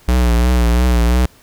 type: tone with vibrato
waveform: square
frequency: 60.3 Hz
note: B1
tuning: 41 cents flat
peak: -11 dBFS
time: 0.08-1.26 s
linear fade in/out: 5 ms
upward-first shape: triangle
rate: 2.9 Hz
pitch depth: 77 cents each way
effects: pink hiss -48 dBFS RMS until 1.42 s